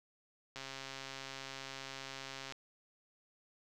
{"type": "click train", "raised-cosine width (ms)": 0.2, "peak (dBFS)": -27, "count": 266, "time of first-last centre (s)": [0.56, 2.523], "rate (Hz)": 135, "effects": []}